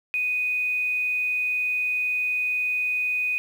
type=tone with quantisation; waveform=sine; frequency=2489 Hz; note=D#7; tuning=in tune; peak=-22 dBFS; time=0.14-3.38 s; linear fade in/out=0 ms; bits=8; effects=none